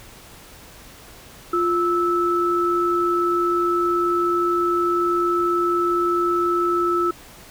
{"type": "tone pair together", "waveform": "sine", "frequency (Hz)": [349.2, 1310.4], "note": ["F4", "E6"], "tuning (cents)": [0, -11], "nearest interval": "octave + major seventh", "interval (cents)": 2289, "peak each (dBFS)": -20, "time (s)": [1.53, 7.11], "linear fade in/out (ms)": 5, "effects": ["pink hiss -44 dBFS RMS until 7.5 s"]}